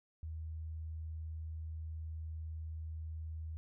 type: tone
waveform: sine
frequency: 79.6 Hz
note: D#2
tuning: 40 cents sharp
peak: -40 dBFS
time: 0.23-3.57 s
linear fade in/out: 0 ms
effects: none